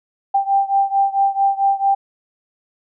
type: beating tone pair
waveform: sine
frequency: 787 / 791.5 Hz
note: G5 / G5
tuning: +7 / +17 cents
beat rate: 4.5 Hz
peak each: -16 / -18 dBFS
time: 0.34-1.95 s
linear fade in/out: 10 ms
effects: none